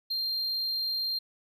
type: tone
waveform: triangle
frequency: 4186 Hz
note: C8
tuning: in tune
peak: -27 dBFS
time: 0.1-1.19 s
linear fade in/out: 10 ms
effects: none